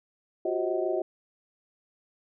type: tone cluster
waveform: sine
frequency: 356.1 / 382.4 / 535 / 634 / 752 Hz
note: F4 / G4 / C5 / D#5 / F#5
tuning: +34 / -43 / +38 / +32 / +28 cents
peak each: -30 / -31 / -36 / -30 / -39 dBFS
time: 0.45-1.02 s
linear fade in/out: 5 ms
effects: none